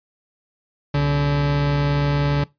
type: tone pair together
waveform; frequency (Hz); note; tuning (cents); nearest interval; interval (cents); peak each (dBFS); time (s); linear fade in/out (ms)
40% pulse; 63.32 / 143.8; B1 / D3; +44 / -36; octave + major second; 1420; -28 / -16; 0.94-2.44; 5
effects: noise-tail reverb RT60 0.2 s tail -21 dB re dry + resampled to 11025 Hz